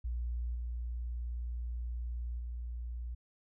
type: tone with level steps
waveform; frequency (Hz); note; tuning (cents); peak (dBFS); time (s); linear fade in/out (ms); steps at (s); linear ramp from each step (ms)
sine; 59.5; A#1; +36; -33 / -35 / -37; 0.04-3.15; 10; 0.54 / 2.38; 20
effects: none